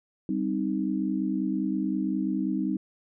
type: chord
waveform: sine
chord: C minor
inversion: second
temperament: equal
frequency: 196 / 261.6 / 311.1 Hz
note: G3 / C4 / Eb4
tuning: 0 / 0 / 0 cents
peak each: -29 / -30 / -29 dBFS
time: 0.29-2.77 s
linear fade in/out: 2 ms
effects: none